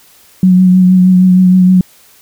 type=tone with vibrato; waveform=sine; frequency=183.9 Hz; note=F#3; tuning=10 cents flat; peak=-3 dBFS; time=0.43-1.81 s; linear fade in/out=2 ms; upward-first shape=triangle; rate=6.4 Hz; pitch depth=28 cents each way; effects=white hiss -44 dBFS RMS until 2.21 s